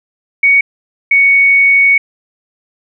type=tone pair in turn; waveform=sine; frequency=2236 / 2227 Hz; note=C#7 / C#7; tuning=+14 / +7 cents; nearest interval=unison; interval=7 cents; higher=first; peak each=-5 dBFS; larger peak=neither; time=0.43-0.61 / 1.11-1.98 s; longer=second; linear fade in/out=5 ms; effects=none